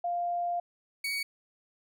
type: tone pair in turn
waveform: sine / 30% pulse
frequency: 698.5 / 2246 Hz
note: F5 / C#7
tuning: 0 / +22 cents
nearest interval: octave + minor sixth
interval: 2022 cents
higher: second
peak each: -28 dBFS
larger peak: neither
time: 0.04-0.6 / 1.04-1.23 s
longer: first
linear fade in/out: 5 ms
effects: none